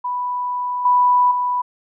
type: tone with level steps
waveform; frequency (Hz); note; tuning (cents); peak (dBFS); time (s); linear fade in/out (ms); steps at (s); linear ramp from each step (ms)
sine; 987.8; B5; 0; -20 / -11 / -17; 0.04-1.62; 10; 0.85 / 1.31; 5
effects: none